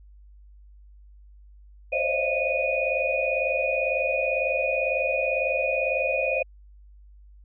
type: tone cluster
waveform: sine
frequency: 518 / 540 / 618 / 676 / 2473 Hz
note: C5 / C#5 / D#5 / E5 / D#7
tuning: -17 / -45 / -12 / +43 / -11 cents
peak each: -31 / -28 / -29 / -32 / -26 dBFS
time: 1.92-6.43 s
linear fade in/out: 10 ms
effects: added 50 Hz sine -47 dBFS peak until 7.44 s